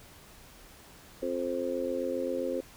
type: harmonic tone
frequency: 87.6 Hz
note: F2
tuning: 6 cents sharp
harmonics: 3 / 4 / 5 / 6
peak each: -36 / -36 / -37 / -32 dBFS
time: 1.22-2.61 s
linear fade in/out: 10 ms
effects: pink hiss -53 dBFS RMS until 2.76 s